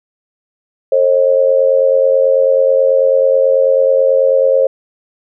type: tone with amplitude modulation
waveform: sine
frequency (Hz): 536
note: C5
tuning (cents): +42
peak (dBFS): -4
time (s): 0.92-4.67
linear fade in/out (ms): 5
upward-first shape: sine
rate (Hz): 89.2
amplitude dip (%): 80
effects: none